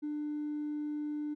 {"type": "tone with hard clipping", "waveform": "sine", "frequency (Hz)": 298, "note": "D4", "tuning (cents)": 25, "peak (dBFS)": -34, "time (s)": [0.02, 1.35], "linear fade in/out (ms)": 20, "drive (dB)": 1, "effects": []}